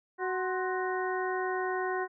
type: harmonic tone with a mistuned harmonic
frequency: 371.5 Hz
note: F#4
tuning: 7 cents sharp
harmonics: 1 / 2 / 3 / 4 / 5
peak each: -32 / -35 / -37 / -38 / -39 dBFS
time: 0.18-2.08 s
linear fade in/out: 50 ms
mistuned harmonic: 3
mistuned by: -94 cents
effects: none